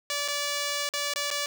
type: tone with dropouts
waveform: 5% pulse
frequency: 578 Hz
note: D5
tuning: 28 cents flat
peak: -16 dBFS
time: 0.1-1.46 s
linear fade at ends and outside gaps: 1 ms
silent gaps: 0.279-0.284 / 0.89-0.937 / 1.137-1.159 / 1.304-1.312 s
effects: none